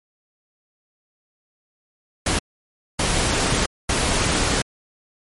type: noise bursts at uneven times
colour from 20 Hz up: pink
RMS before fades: -20 dBFS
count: 3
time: 2.26-2.39 / 2.99-3.66 / 3.89-4.62 s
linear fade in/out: 5 ms
effects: MP3 48 kbps